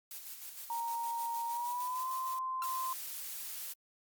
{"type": "noise with tremolo", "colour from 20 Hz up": "blue", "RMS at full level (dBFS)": -45, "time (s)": [0.11, 2.39], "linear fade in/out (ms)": 2, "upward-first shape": "square", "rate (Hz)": 6.5, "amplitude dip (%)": 40}
{"type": "tone with pitch glide", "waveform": "sine", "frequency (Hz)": [931, 1039], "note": ["A#5", "C6"], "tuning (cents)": [-2, -12], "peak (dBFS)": -34, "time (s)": [0.7, 2.93], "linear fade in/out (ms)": 2, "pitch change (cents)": 190, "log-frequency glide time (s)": [1.48, 2.09]}
{"type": "tone with exponential decay", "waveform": "sawtooth", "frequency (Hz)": 1364, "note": "F6", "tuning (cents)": -41, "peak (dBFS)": -34, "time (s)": [2.62, 2.69], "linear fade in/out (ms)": 1, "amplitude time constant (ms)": 15}
{"type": "noise", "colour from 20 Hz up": "blue", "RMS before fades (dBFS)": -42, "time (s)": [2.62, 3.74], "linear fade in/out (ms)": 20}
{"effects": ["Opus 48 kbps"]}